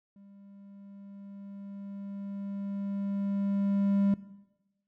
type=tone with level ramp; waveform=triangle; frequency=199 Hz; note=G3; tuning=26 cents sharp; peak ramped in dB=-50 to -20 dBFS; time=0.16-4.14 s; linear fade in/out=2 ms; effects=noise-tail reverb RT60 1.0 s tail -17 dB re dry